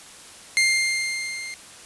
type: tone with level ramp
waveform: sawtooth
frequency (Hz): 2108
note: C7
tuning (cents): +12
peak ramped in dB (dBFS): -12 to -29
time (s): 0.57-1.54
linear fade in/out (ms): 0
effects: white hiss -44 dBFS RMS until 1.85 s + resampled to 24000 Hz